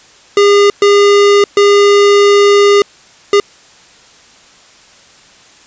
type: tone bursts at uneven times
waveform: square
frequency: 405.8 Hz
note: G#4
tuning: 40 cents flat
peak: -5 dBFS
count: 4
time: 0.37-0.7 / 0.82-1.44 / 1.57-2.82 / 3.33-3.4 s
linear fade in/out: 2 ms
effects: white hiss -42 dBFS RMS until 5.66 s + resampled to 16000 Hz